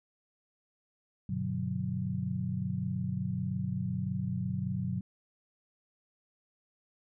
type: chord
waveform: sine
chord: G major seventh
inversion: none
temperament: equal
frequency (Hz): 98 / 123.47 / 146.83 / 185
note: G2 / B2 / D3 / F#3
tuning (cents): 0 / 0 / 0 / 0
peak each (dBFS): -38 / -36 / -38 / -34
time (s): 1.29-5.01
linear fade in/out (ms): 5
effects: none